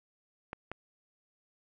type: clicks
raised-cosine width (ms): 0.5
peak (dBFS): -23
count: 2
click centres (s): 0.531 / 0.716
effects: none